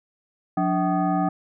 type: tone with frequency modulation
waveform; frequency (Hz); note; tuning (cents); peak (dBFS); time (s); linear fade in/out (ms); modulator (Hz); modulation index
sine; 292.4; D4; -7; -19; 0.57-1.29; 5; 471; 1.5
effects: none